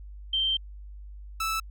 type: tone pair in turn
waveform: sine / sawtooth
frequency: 3136 / 1314 Hz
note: G7 / E6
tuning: 0 / -6 cents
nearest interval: octave + minor third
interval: 1506 cents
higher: first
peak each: -23 dBFS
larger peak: neither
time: 0.33-0.57 / 1.4-1.6 s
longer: first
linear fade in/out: 5 ms
effects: added 50 Hz sine -40 dBFS peak until 1.7 s